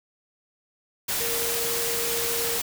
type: tone in noise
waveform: sine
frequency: 466.2 Hz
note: A#4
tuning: in tune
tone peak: -31 dBFS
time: 1.2-2.59 s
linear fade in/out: 10 ms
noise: white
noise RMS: -27 dBFS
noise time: 1.08-2.62 s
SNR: -7 dB
effects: none